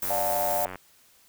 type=noise; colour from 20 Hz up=violet; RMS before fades=-30 dBFS; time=0.02-0.65 s; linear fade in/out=2 ms
type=click train; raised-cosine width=0.5 ms; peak=-22 dBFS; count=68; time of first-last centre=0.03-0.757 s; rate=92.2 Hz
type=chord; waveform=sine; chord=D minor; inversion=none; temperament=equal with one note detuned; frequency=587.3 / 711.1 / 880 Hz; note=D5 / F5 / A5; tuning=0 / +31 / 0 cents; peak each=-29 / -28 / -33 dBFS; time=0.1-0.66 s; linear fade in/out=2 ms
effects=white hiss -59 dBFS RMS until 1.28 s